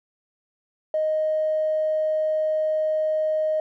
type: tone with tanh clipping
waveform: triangle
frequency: 622.3 Hz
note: D#5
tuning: in tune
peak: -20 dBFS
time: 0.94-3.6 s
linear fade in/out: 2 ms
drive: 4 dB
effects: none